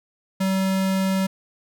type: tone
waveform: square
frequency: 191 Hz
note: G3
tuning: 45 cents flat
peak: -20 dBFS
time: 0.4-1.27 s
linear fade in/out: 10 ms
effects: none